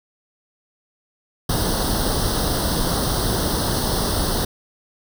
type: noise with comb filter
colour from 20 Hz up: pink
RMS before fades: -21 dBFS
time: 1.49-4.45 s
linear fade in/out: 5 ms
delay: 0.21 ms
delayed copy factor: +0.9
effects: none